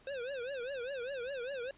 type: tone with vibrato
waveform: square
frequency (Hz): 518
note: C5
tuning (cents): -17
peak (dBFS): -38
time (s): 0.07-1.71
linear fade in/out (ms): 2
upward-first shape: triangle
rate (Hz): 5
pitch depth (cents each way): 200
effects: pink hiss -63 dBFS RMS until 1.77 s + resampled to 8000 Hz